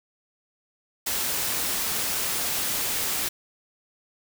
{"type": "noise", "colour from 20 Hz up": "white", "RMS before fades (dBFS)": -27, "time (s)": [1.06, 3.29], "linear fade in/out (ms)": 10, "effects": []}